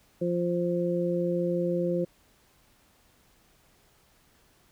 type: harmonic tone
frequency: 174.61 Hz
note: F3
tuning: in tune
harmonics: 1 / 2 / 3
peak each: -29 / -29 / -29 dBFS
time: 0.21-2.05 s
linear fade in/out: 10 ms
effects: pink hiss -63 dBFS RMS until 4.71 s